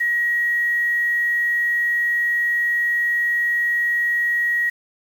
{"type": "tone with quantisation", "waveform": "sine", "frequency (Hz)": 1900, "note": "A#6", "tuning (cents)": 33, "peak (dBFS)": -17, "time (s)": [0, 4.7], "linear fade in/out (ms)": 10, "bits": 7, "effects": []}